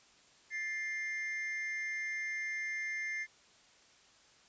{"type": "tone pair together", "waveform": "triangle", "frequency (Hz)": [1760, 2100], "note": ["A6", "C7"], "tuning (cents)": [0, 6], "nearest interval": "minor third", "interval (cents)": 306, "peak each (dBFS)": [-39, -35], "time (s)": [0.5, 3.27], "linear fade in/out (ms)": 50, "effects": ["white hiss -63 dBFS RMS until 4.48 s", "resampled to 16000 Hz"]}